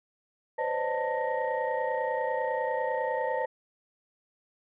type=tone cluster; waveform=sine; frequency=507 / 537 / 605 / 892 / 1872 Hz; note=B4 / C5 / D#5 / A5 / A#6; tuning=+45 / +45 / -49 / +23 / +7 cents; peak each=-31 / -34 / -34 / -31 / -37 dBFS; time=0.58-3.46 s; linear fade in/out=10 ms; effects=tanh soft clip ceiling -18 dBFS